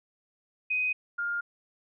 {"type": "tone pair in turn", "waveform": "sine", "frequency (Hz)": [2505, 1409.2], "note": ["D#7", "F6"], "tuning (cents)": [11, 15], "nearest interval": "minor seventh", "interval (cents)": 996, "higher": "first", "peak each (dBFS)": [-25, -28], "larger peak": "first", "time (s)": [[0.7, 0.93], [1.18, 1.41]], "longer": "neither", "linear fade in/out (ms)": 10, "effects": []}